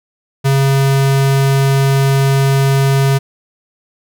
square tone, 136.6 Hz, C#3, 25 cents flat, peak -10 dBFS, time 0.44-3.19 s, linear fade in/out 20 ms, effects none

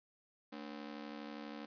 sawtooth ring-modulated tone, 258.5 Hz, C4, 21 cents flat, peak -38 dBFS, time 0.52-1.66 s, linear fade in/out 10 ms, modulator 36.2 Hz, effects resampled to 11025 Hz + 11-bit

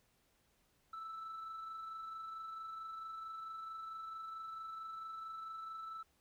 sine tone with amplitude modulation, 1318.5 Hz, E6, in tune, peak -40 dBFS, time 0.93-6.03 s, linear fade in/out 5 ms, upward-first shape sine, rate 24.5 Hz, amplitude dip 40%, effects tanh soft clip ceiling -42 dBFS + pink hiss -75 dBFS RMS until 6.2 s

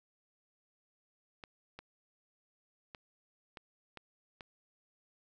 clicks, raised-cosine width 0.3 ms, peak -30 dBFS, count 6, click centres 1.438 / 1.79 / 2.948 / 3.572 / 3.973 / 4.408 s, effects none

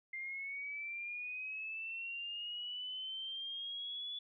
sine linear sweep, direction up, 2093 to 3445 Hz, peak -40 dBFS, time 0.13-4.19 s, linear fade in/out 5 ms, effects none

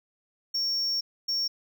triangle tone bursts at uneven times, 5500 Hz, F8, 27 cents flat, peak -24 dBFS, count 2, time 0.54-1.01 / 1.28-1.48 s, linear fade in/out 10 ms, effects none

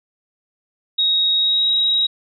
sine tone with pitch glide, 3776 to 3818 Hz, A#7 to A#7, +22 to +41 cents, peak -14 dBFS, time 0.98-2.07 s, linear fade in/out 10 ms, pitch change +19 cents, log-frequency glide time 1.35-1.69 s, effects none

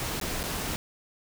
pink noise with dropouts, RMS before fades -32 dBFS, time 0-0.76 s, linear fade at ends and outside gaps 0 ms, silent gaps 0.2-0.213 / 0.431-0.438 s, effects none

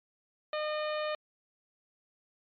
harmonic tone with a mistuned harmonic, 609 Hz, D#5, 37 cents flat, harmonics 1 / 2 / 3 / 4 / 5 / 6 / 7, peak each -32 / -38 / -42 / -44 / -46 / -48 / -49 dBFS, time 0.53-1.15 s, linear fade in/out 2 ms, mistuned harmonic 5, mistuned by -22 cents, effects MP3 64 kbps

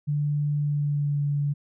sine tone with pitch glide, 146.8 to 144.11 Hz, D3 to D3, 0 to -32 cents, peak -22 dBFS, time 0.07-1.54 s, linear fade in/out 20 ms, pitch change -32 cents, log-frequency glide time 0.57-1.24 s, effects none

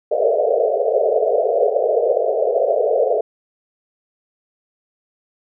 pink band-pass noise, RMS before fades -17 dBFS, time 0.11-3.21 s, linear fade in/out 5 ms, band 420 to 690 Hz, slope 96 dB/octave, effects none

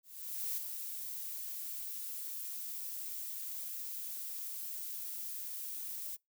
violet noise with ADSR envelope, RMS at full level -36 dBFS, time 0.03-6.17 s, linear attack 540 ms, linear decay 19 ms, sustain -6 dB, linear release 25 ms, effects noise-tail reverb RT60 0.2 s tail -26 dB re dry

